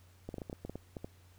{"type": "clicks", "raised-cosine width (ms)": 2, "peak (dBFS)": -27, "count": 11, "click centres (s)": [0.29, 0.342, 0.383, 0.418, 0.498, 0.529, 0.65, 0.696, 0.756, 0.968, 1.045], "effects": ["added 90 Hz sine -59 dBFS peak until 1.38 s", "pink hiss -66 dBFS RMS until 1.38 s"]}